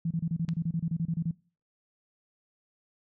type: tone bursts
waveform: sine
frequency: 165.9 Hz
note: E3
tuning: 11 cents sharp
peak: -26 dBFS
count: 15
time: 0.05-1.312 s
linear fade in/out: 5 ms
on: 58 ms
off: 28 ms
type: click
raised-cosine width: 0.2 ms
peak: -25 dBFS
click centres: 0.489 s
effects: noise-tail reverb RT60 0.4 s tail -22 dB re dry